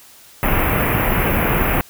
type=band-stop noise; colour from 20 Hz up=pink; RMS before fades=-17 dBFS; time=0.43-1.81 s; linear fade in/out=0 ms; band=2700 to 12000 Hz; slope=48 dB/octave; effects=white hiss -45 dBFS RMS until 1.89 s